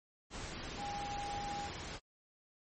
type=tone in noise; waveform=sine; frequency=814 Hz; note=G#5; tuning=35 cents flat; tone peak=-39 dBFS; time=0.77-1.7 s; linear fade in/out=50 ms; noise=pink; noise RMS=-44 dBFS; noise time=0.3-2 s; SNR=+2 dB; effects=MP3 32 kbps